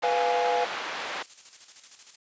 pink band-pass noise, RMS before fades -34 dBFS, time 0.02-1.23 s, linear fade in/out 10 ms, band 660 to 3300 Hz, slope 12 dB/octave
triangle chord, F diminished, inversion second, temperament equal, 493.9 / 698.5 / 830.6 Hz, Cb5 / F5 / Ab5, 0 / 0 / 0 cents, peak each -25 dBFS, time 0.03-0.65 s, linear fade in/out 10 ms
blue noise with tremolo, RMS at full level -42 dBFS, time 0.99-2.16 s, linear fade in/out 10 ms, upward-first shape square, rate 13 Hz, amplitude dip 55%
effects resampled to 16000 Hz

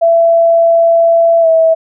sine tone with pitch glide, 669 to 650.3 Hz, E5 to E5, +25 to -24 cents, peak -5 dBFS, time 0.01-1.75 s, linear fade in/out 20 ms, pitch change -49 cents, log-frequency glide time 1.41-1.47 s, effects none

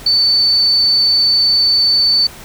sine tone, 4515 Hz, C#8, 31 cents sharp, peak -9 dBFS, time 0.06-2.27 s, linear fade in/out 5 ms, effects pink hiss -35 dBFS RMS until 2.44 s

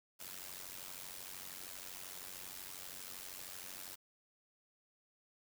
white noise with amplitude modulation, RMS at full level -45 dBFS, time 0.19-3.96 s, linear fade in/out 20 ms, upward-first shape sine, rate 92.8 Hz, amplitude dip 80%, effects none

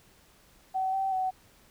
sine tone with pitch steps, 758 / 772 / 751 Hz, F#5 / G5 / F#5, +42 / -27 / +26 cents, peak -26 dBFS, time 0.74-1.31 s, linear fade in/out 20 ms, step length 190 ms, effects pink hiss -60 dBFS RMS until 1.7 s

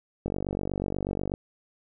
click train, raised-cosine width 2 ms, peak -16 dBFS, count 53, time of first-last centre 0.26-1.339 s, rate 48.2 Hz, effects none

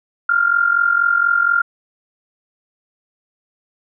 sine tone with amplitude modulation, 1398 Hz, F6, 1 cent sharp, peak -9 dBFS, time 0.29-1.62 s, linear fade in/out 5 ms, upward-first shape sine, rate 44.2 Hz, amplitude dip 75%, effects none

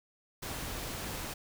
pink noise, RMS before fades -39 dBFS, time 0.42-1.34 s, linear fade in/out 10 ms, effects none

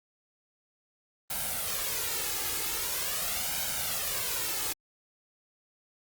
white noise with flanger, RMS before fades -32 dBFS, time 1.3-4.73 s, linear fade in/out 5 ms, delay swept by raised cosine 1.3 to 2.4 ms, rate 0.43 Hz, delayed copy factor +0.65, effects Opus 32 kbps

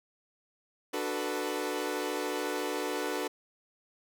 sawtooth chord, B minor seventh, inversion first, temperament equal with one note detuned, 296.7 / 370 / 440 / 493.9 Hz, D4 / F#4 / A4 / B4, +18 / 0 / 0 / 0 cents, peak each -33 dBFS, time 0.93-3.28 s, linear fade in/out 10 ms, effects none

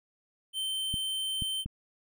square tone, 3103 Hz, G7, 18 cents flat, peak -31 dBFS, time 0.53-1.65 s, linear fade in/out 50 ms
clicks, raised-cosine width 5 ms, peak -23 dBFS, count 3, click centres 0.941 / 1.422 / 1.66 s
effects none

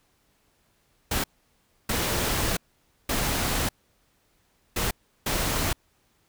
pink noise bursts at uneven times, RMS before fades -26 dBFS, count 5, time 1.11-1.24 / 1.89-2.57 / 3.09-3.69 / 4.76-4.91 / 5.26-5.73 s, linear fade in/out 5 ms, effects pink hiss -67 dBFS RMS until 6.28 s

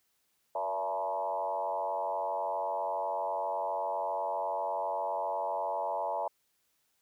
sine tone with frequency modulation, 763 Hz, G5, 47 cents flat, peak -30 dBFS, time 0.55-6.28 s, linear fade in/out 5 ms, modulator 92.2 Hz, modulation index 2.4, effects white hiss -75 dBFS RMS until 7.01 s

